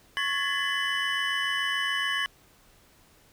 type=tone cluster; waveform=triangle; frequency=1104 / 1687 / 1774 / 2016 / 2994 Hz; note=C#6 / G#6 / A6 / B6 / F#7; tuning=-7 / +27 / +14 / +35 / +20 cents; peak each=-32 / -29 / -32 / -32 / -29 dBFS; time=0.17-2.26 s; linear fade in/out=0 ms; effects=pink hiss -59 dBFS RMS until 3.32 s